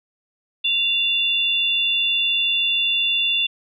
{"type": "tone pair together", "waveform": "sine", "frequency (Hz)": [2773, 3494], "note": ["F7", "A7"], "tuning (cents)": [-13, -13], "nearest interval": "major third", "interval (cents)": 400, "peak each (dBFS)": -20, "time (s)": [0.64, 3.47], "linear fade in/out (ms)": 10, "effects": []}